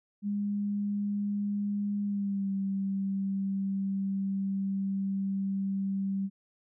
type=tone with pitch glide; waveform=sine; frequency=203.9 to 195.03 Hz; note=G#3 to G3; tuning=-32 to -9 cents; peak=-28 dBFS; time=0.22-6.3 s; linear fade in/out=50 ms; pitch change=-77 cents; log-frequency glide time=2.03-2.51 s; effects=none